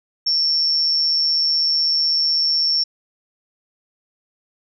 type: tone with amplitude modulation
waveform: sine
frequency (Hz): 5440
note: F8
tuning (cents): -46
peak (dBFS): -13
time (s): 0.26-2.84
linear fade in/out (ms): 10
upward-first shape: sine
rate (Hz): 156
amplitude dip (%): 50
effects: none